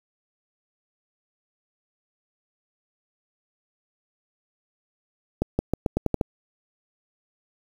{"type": "accelerating click train", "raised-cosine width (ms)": 2, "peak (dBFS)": -8, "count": 8, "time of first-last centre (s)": [5.42, 6.212], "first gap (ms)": 170, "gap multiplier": 0.86, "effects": ["7-bit"]}